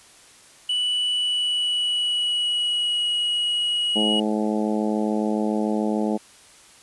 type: tone with pitch glide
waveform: triangle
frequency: 2960 to 2907 Hz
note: F#7 to F#7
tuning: 0 to -31 cents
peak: -19 dBFS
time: 0.69-4.2 s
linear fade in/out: 5 ms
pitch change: -31 cents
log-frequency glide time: 1.12-3.08 s
type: harmonic tone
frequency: 107 Hz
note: A2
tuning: 48 cents flat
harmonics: 2 / 3 / 4 / 5 / 6 / 7 / 8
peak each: -23 / -27 / -29 / -31 / -33 / -34 / -35 dBFS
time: 3.95-6.18 s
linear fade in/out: 20 ms
effects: white hiss -50 dBFS RMS until 6.82 s + resampled to 24000 Hz